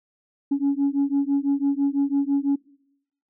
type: beating tone pair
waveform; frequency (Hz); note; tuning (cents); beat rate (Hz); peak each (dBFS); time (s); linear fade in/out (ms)
sine; 277.2 / 283.2; C#4 / C#4; 0 / +37; 6; -21; 0.51-2.56; 10
effects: noise-tail reverb RT60 0.8 s tail -24 dB re dry + tanh soft clip ceiling -15 dBFS